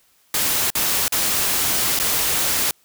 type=noise with dropouts; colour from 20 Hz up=white; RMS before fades=-20 dBFS; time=0.34-2.71 s; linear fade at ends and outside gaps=2 ms; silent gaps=0.703-0.752 / 1.081-1.122 / 1.99-1.998 s; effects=white hiss -59 dBFS RMS until 2.84 s